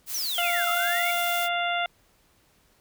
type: noise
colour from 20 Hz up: blue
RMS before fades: -33 dBFS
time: 0.06-1.49 s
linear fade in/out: 50 ms
type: exponential two-way sweep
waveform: sine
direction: down then up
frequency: 6250 to 1272 to 2298 Hz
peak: -28 dBFS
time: 0.14-1.11 s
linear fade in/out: 5 ms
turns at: 0.69 s
type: harmonic tone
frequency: 697 Hz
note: F5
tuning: 4 cents flat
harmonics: 1 / 2 / 3 / 4 / 5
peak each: -27 / -30 / -32 / -33 / -34 dBFS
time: 0.38-1.86 s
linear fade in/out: 2 ms
effects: pink hiss -63 dBFS RMS until 2.8 s